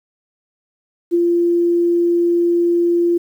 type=tone with ADSR envelope; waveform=sine; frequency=344.6 Hz; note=F4; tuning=23 cents flat; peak=-10 dBFS; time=1.11-3.18 s; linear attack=33 ms; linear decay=21 ms; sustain=-2 dB; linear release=9 ms; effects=8-bit